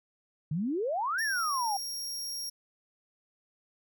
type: exponential two-way sweep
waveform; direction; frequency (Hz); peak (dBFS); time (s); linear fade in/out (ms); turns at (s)
sine; up then down; 141.8 to 1832 to 771; -28; 0.51-1.77; 5; 1.22
type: tone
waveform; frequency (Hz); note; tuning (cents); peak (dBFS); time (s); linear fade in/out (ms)
sawtooth; 5588; F8; 0; -32; 1.18-2.5; 10
effects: none